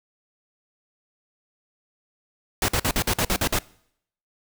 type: noise bursts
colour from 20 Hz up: pink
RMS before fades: -22 dBFS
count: 9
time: 2.62-3.588 s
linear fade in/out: 2 ms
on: 64 ms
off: 49 ms
effects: noise-tail reverb RT60 0.7 s tail -23 dB re dry